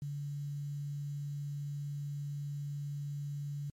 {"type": "tone with quantisation", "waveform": "sine", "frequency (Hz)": 143.8, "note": "D3", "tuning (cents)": -36, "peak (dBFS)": -36, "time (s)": [0.02, 3.7], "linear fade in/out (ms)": 2, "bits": 10, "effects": ["MP3 64 kbps"]}